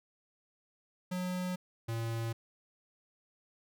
square tone pair in turn, 181.8 / 114.53 Hz, F#3 / A#2, -30 / -30 cents, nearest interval minor sixth, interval 800 cents, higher first, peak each -34 / -34 dBFS, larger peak neither, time 1.11-1.56 / 1.88-2.33 s, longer neither, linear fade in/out 10 ms, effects none

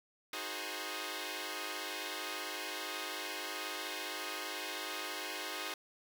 5% pulse chord, Ab dominant seventh, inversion second, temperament equal with one note detuned, 311.1 / 366.2 / 415.3 / 523.3 Hz, Eb4 / Gb4 / Ab4 / C5, 0 / -18 / 0 / 0 cents, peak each -33 dBFS, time 0.33-5.74 s, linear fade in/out 2 ms, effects none

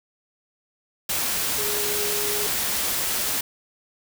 sine tone in noise, 415.3 Hz, G#4, in tune, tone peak -30 dBFS, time 1.58-2.47 s, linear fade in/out 5 ms, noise white, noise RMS -25 dBFS, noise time 1.09-3.41 s, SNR -8 dB, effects none

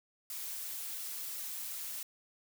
blue noise with flanger, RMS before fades -41 dBFS, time 0.3-2.03 s, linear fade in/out 2 ms, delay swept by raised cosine 1.4 to 6.6 ms, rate 2.8 Hz, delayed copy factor +0.5, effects none

